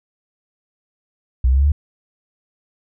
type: exponential sweep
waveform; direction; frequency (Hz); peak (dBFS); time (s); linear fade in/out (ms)
sine; up; 61 to 75.5; -11; 1.44-1.72; 5
effects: none